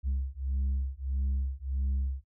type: beating tone pair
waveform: sine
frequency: 66.2 / 67.8 Hz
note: C2 / C#2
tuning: +21 / -38 cents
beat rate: 1.6 Hz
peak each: -29 dBFS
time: 0.03-2.24 s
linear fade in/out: 50 ms
effects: noise-tail reverb RT60 0.1 s tail -26 dB re dry + tanh soft clip ceiling -25 dBFS